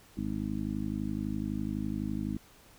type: harmonic tone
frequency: 51.91 Hz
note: G#1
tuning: in tune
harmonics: 1 / 2 / 3 / 4 / 5 / 6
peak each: -41 / -40 / -41 / -35 / -37 / -39 dBFS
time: 0.17-2.37 s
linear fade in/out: 5 ms
effects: pink hiss -58 dBFS RMS until 2.78 s